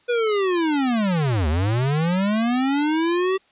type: linear two-way sweep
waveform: square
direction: down then up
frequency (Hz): 491.8 to 72.2 to 387.1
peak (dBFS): -19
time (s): 0.08-3.38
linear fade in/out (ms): 20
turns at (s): 1.48
effects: white hiss -59 dBFS RMS until 3.51 s + resampled to 8000 Hz